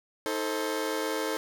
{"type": "chord", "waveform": "sawtooth", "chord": "A diminished", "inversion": "second", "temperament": "just", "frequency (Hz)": [316.8, 440, 528], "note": ["Eb4", "A4", "C5"], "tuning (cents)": [31, 0, 16], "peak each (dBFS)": [-30, -28, -30], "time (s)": [0.26, 1.37], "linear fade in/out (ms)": 0, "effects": []}